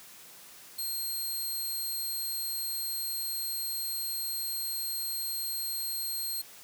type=tone; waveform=5% pulse; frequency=4210 Hz; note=C8; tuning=10 cents sharp; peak=-25 dBFS; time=0.78-6.42 s; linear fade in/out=10 ms; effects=white hiss -51 dBFS RMS until 6.63 s + high-pass 80 Hz 12 dB/octave